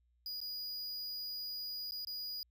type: tone with dropouts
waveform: square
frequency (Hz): 4905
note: D#8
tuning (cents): -26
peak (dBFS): -40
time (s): 0.26-2.43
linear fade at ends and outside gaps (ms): 1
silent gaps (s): 0.404-0.414 / 1.91-1.92 / 2.049-2.071
effects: added 60 Hz sine -70 dBFS peak until 2.5 s